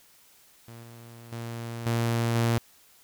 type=tone with level steps; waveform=sawtooth; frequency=116.54 Hz; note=A#2; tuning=in tune; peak=-39 / -41 / -30 / -20 / -18 dBFS; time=0.68-2.58 s; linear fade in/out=0 ms; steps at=0.83 / 1.32 / 1.86 / 2.35 s; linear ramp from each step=2 ms; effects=white hiss -58 dBFS RMS until 3.03 s